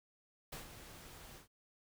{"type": "noise with ADSR envelope", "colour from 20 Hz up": "pink", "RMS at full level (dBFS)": -45, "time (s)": [0.52, 1.48], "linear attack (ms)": 8, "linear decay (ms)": 130, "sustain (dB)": -9, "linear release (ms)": 120, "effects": []}